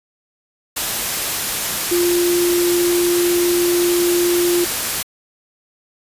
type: tone in noise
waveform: sine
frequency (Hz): 349.2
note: F4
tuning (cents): 0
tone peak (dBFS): -14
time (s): 1.91-4.65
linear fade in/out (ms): 10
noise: white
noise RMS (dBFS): -21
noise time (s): 0.76-5.03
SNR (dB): +4
effects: resampled to 32000 Hz